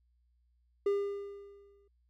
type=tone with exponential decay; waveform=triangle; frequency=402 Hz; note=G4; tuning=44 cents sharp; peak=-23 dBFS; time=0.86-1.88 s; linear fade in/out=5 ms; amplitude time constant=220 ms; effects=added 60 Hz sine -68 dBFS peak until 2.09 s